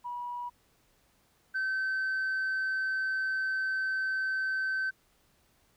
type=tone pair in turn; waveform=sine; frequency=970 / 1539.8 Hz; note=B5 / G6; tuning=-31 / -31 cents; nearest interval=minor sixth; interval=800 cents; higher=second; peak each=-34 / -26 dBFS; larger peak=second; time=0.04-0.5 / 1.54-4.91 s; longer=second; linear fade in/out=20 ms; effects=tanh soft clip ceiling -27 dBFS + pink hiss -68 dBFS RMS until 5.76 s